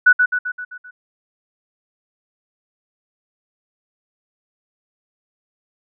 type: tone with echo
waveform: sine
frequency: 1480 Hz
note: F#6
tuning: in tune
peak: -6 dBFS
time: 0.06-0.13 s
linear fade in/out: 10 ms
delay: 130 ms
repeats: 6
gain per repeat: -5 dB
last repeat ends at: 0.91 s
effects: none